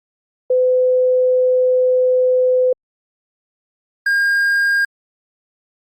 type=tone pair in turn; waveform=sine / triangle; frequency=507 / 1614.7 Hz; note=B4 / G#6; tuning=+45 / -49 cents; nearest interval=octave + minor sixth; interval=2006 cents; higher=second; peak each=-11 dBFS; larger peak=neither; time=0.5-2.73 / 4.06-4.85 s; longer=first; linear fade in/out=5 ms; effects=Opus 48 kbps